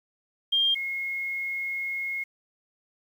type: tone pair in turn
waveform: sine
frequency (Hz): 3203 / 2160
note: G7 / C#7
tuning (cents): +37 / -45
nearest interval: perfect fifth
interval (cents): 682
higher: first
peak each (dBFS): -20 / -28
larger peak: first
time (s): 0.52-0.75 / 0.75-2.24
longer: second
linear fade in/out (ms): 10
effects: 9-bit